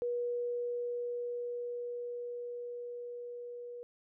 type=tone with level ramp; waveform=sine; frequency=482.8 Hz; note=B4; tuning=39 cents flat; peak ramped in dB=-31 to -42 dBFS; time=0.02-3.83 s; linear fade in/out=0 ms; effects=none